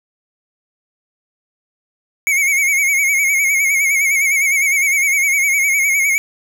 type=tone with vibrato; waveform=square; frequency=2212 Hz; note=C#7; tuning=4 cents flat; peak=-13 dBFS; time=2.27-6.18 s; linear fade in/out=0 ms; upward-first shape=sine; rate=9.8 Hz; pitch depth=71 cents each way; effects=none